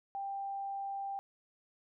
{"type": "tone", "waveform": "sine", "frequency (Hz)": 790, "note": "G5", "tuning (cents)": 13, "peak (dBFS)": -36, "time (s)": [0.15, 1.19], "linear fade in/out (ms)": 0, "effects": []}